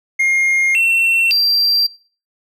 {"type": "tone with pitch steps", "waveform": "triangle", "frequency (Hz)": [2131, 2707, 4718], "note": ["C7", "E7", "D8"], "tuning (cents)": [31, 45, 7], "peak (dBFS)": -10, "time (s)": [0.19, 1.87], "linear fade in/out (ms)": 10, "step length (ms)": 560, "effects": ["noise-tail reverb RT60 0.4 s tail -22 dB re dry"]}